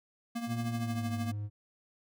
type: tone with tremolo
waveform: square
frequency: 234.3 Hz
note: A#3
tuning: 9 cents sharp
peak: -32 dBFS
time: 0.35-1.32 s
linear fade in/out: 10 ms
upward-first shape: triangle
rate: 13 Hz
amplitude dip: 70%
type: tone with pitch glide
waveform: triangle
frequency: 116.54 to 103.83 Hz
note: A#2 to G#2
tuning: 0 to 0 cents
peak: -32 dBFS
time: 0.46-1.5 s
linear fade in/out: 50 ms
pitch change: -200 cents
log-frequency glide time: 0.69-1.15 s
effects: none